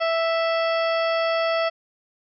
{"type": "harmonic tone with a mistuned harmonic", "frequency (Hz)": 659.3, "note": "E5", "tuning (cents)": 0, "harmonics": [1, 2, 3, 4, 5, 7, 8], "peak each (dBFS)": [-21, -27, -31, -33, -35, -38, -39], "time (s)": [0, 1.7], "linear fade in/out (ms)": 20, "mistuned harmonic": 7, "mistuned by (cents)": -29, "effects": []}